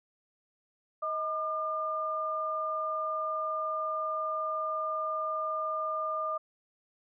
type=tone pair together; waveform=sine; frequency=630 / 1204.5 Hz; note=D#5 / D6; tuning=+21 / +43 cents; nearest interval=major seventh; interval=1122 cents; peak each=-35 / -31 dBFS; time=1.02-6.38 s; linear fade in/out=10 ms; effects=none